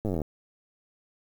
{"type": "slowing click train", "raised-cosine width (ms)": 2, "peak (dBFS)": -17, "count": 16, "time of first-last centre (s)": [0.05, 0.217], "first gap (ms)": 9, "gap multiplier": 1.03, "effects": ["8-bit"]}